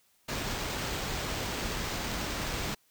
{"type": "noise with sample-and-hold", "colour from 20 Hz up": "pink", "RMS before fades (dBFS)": -34, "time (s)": [0.28, 2.75], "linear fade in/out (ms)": 10, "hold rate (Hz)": 11025, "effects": ["white hiss -68 dBFS RMS until 2.9 s"]}